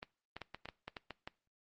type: clicks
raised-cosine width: 0.3 ms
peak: -27 dBFS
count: 10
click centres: 0.029 / 0.366 / 0.417 / 0.546 / 0.656 / 0.688 / 0.88 / 0.968 / 1.107 / 1.275 s
effects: noise-tail reverb RT60 0.4 s tail -22 dB re dry + Opus 24 kbps